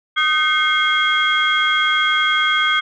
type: tone cluster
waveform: sine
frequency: 1240 / 1530 / 2136 / 3275 Hz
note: D#6 / G6 / C7 / G#7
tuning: -6 / -42 / +35 / -25 cents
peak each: -19 dBFS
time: 0.16-2.81 s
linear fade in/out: 20 ms
effects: tanh soft clip ceiling -5 dBFS